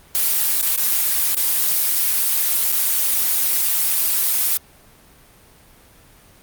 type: noise with dropouts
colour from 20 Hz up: blue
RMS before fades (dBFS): -18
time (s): 0.15-4.57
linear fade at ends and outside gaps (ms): 0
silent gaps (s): 0.613-0.627 / 0.761-0.777 / 1.347-1.369 / 2.719-2.725
effects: pink hiss -49 dBFS RMS until 6.42 s + Opus 32 kbps